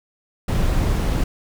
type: noise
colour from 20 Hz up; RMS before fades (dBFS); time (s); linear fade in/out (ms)
brown; -19; 0.48-1.24; 5
effects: none